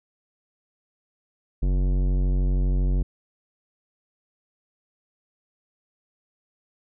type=tone with tanh clipping; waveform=sine; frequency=46.39 Hz; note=F#1; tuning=5 cents sharp; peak=-21 dBFS; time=1.62-3.03 s; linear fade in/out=10 ms; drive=16 dB; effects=none